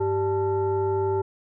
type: tone with frequency modulation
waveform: sine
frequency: 389.4 Hz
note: G4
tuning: 12 cents flat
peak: -21 dBFS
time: 0-1.22 s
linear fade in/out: 10 ms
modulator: 489 Hz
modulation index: 0.8
effects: none